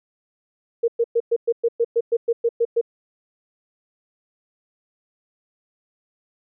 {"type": "tone bursts", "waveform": "sine", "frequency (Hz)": 466.2, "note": "A#4", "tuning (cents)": 0, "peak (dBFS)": -15, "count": 13, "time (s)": [0.83, 2.813], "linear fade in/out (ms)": 10, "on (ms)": 51, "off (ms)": 110, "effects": []}